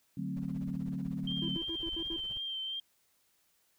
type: chord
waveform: sine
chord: D dominant seventh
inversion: none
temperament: equal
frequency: 146.83 / 185 / 220 / 261.6 Hz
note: D3 / F#3 / A3 / C4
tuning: 0 / 0 / 0 / 0 cents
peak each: -40 / -37 / -42 / -40 dBFS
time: 0.17-1.57 s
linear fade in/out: 5 ms
type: noise with tremolo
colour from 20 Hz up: brown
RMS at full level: -47 dBFS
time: 0.36-2.38 s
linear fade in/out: 10 ms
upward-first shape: sine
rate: 16 Hz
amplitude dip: 95%
type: tone with vibrato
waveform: sine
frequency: 3145 Hz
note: G7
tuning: 5 cents sharp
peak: -35 dBFS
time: 1.27-2.8 s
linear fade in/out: 5 ms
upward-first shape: triangle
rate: 2.8 Hz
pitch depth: 30 cents each way
type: tone bursts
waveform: triangle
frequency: 330.9 Hz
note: E4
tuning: 7 cents sharp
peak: -36 dBFS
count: 6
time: 1.42-2.164 s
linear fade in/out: 2 ms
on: 64 ms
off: 72 ms
effects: white hiss -72 dBFS RMS until 3.78 s